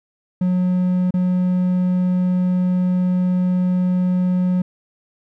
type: tone with dropouts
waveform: triangle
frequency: 181.6 Hz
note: F#3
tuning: 32 cents flat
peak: -13 dBFS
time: 0.41-4.62 s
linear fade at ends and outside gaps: 5 ms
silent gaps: 1.108-1.139 s
effects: none